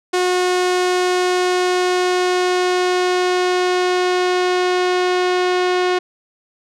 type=tone with low-pass filter sweep; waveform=sawtooth; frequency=362.7 Hz; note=F#4; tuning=34 cents flat; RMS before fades=-17 dBFS; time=0.13-5.99 s; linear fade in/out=10 ms; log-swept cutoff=8000 to 4300 Hz; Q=0.86; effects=none